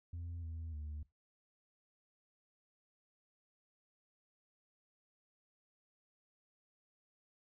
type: tone with pitch steps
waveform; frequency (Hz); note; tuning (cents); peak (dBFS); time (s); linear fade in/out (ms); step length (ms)
sine; 85.3 / 81.6 / 75.4; F2 / E2 / D2; -40 / -17 / +46; -39; 0.13-1.03; 5; 300
effects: noise-tail reverb RT60 0.2 s tail -22 dB re dry + tanh soft clip ceiling -40 dBFS